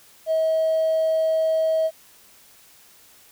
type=tone with hard clipping; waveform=triangle; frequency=640 Hz; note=D#5; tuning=49 cents sharp; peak=-18 dBFS; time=0.26-1.91 s; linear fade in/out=50 ms; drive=3 dB; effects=white hiss -52 dBFS RMS until 3.31 s